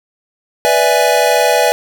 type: chord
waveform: square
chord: E dominant seventh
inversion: second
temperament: equal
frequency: 493.9 / 587.3 / 659.3 / 830.6 Hz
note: B4 / D5 / E5 / G#5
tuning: 0 / 0 / 0 / 0 cents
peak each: -16 dBFS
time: 0.65-1.72 s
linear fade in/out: 0 ms
effects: none